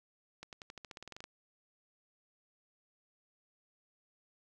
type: accelerating click train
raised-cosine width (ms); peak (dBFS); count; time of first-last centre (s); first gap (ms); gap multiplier
0.2; -29; 14; 0.43-1.241; 98; 0.92
effects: none